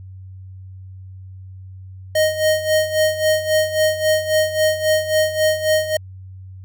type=tone with tremolo; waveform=square; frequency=622 Hz; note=D#5; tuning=1 cent flat; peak=-13 dBFS; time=2.15-5.97 s; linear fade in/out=5 ms; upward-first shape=sine; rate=3.7 Hz; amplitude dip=75%; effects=added 94 Hz sine -34 dBFS peak until 6.64 s